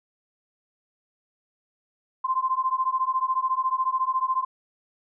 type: beating tone pair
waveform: sine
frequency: 1036 / 1050 Hz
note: C6 / C6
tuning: -17 / +6 cents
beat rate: 14 Hz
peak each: -25 dBFS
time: 2.24-4.45 s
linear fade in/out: 10 ms
effects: none